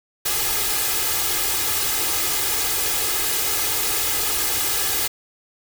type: noise with comb filter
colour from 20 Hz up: white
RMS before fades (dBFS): -22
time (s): 0.25-5.08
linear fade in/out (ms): 10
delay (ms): 2.4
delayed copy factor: +0.75
effects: none